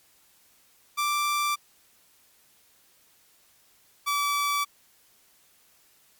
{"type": "tone pair in turn", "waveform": "sawtooth", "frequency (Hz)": [1174.7, 1153.2], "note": ["D6", "D6"], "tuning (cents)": [0, -32], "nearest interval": "unison", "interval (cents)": 32, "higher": "first", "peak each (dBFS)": -20, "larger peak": "neither", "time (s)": [[0.97, 1.56], [4.06, 4.65]], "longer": "neither", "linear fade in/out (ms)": 20, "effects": ["white hiss -61 dBFS RMS until 6.19 s", "MP3 96 kbps"]}